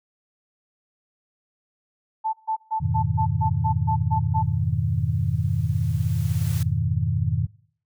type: tone bursts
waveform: sine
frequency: 880 Hz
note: A5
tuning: in tune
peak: -21 dBFS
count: 10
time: 2.24-4.43 s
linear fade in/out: 20 ms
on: 93 ms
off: 140 ms
type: chord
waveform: sine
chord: F half-diminished seventh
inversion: none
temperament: equal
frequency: 87.31 / 103.83 / 123.47 / 155.56 Hz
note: F2 / Ab2 / Cb3 / Eb3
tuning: 0 / 0 / 0 / 0 cents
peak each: -26 dBFS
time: 2.8-7.47 s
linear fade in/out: 20 ms
type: noise with exponential growth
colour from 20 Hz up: white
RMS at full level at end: -37 dBFS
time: 4.37-6.63 s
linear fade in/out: 2 ms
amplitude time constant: 490 ms
effects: noise-tail reverb RT60 0.6 s tail -24 dB re dry